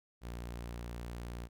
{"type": "tone", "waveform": "sawtooth", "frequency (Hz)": 59.1, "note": "A#1", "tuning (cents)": 24, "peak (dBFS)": -37, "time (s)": [0.21, 1.49], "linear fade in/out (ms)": 50, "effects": []}